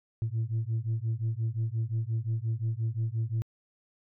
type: beating tone pair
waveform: sine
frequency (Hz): 110 / 115.7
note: A2 / A#2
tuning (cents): 0 / -13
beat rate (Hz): 5.7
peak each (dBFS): -29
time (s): 0.22-3.42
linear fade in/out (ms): 0
effects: tanh soft clip ceiling -24 dBFS